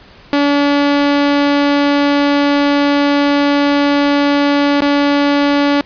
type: tone with dropouts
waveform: sawtooth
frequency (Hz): 286.2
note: D4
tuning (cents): -45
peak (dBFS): -6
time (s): 0.33-5.81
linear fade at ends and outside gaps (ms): 0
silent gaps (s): 4.806-4.821
effects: pink hiss -41 dBFS RMS until 5.85 s + resampled to 11025 Hz